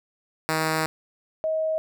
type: tone pair in turn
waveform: 5% pulse / sine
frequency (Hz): 158.4 / 633.6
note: D#3 / D#5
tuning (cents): +31 / +31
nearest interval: 2 octaves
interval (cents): 2400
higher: second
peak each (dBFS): -11 / -22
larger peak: first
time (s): 0.49-0.86 / 1.44-1.78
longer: first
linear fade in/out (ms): 0
effects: none